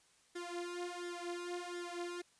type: tone with flanger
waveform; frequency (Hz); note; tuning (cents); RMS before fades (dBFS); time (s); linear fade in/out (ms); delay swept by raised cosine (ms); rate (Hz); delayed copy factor
sawtooth; 350.6; F4; +7; -43; 0.35-2.22; 10; 0.56 to 3.66; 1.4; +0.95
effects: white hiss -69 dBFS RMS until 2.39 s + resampled to 22050 Hz